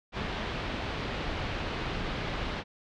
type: low-pass noise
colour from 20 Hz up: pink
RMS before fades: -34 dBFS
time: 0.12-2.64 s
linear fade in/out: 50 ms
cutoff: 3900 Hz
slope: 24 dB/octave
effects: none